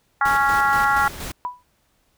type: harmonic tone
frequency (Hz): 277.2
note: C#4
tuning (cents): 0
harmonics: 3 / 4 / 5 / 6 / 7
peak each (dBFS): -20 / -23 / -19 / -27 / -28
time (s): 0.21-1.08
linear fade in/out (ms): 2
type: noise with tremolo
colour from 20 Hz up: pink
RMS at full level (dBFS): -31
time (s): 0.25-1.32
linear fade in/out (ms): 5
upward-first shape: square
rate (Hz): 4.2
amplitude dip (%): 45
type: tone with exponential decay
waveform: sine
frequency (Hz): 987.8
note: B5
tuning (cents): 0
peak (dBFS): -20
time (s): 1.45-1.63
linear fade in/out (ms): 0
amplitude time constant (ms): 38
effects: pink hiss -65 dBFS RMS until 2.17 s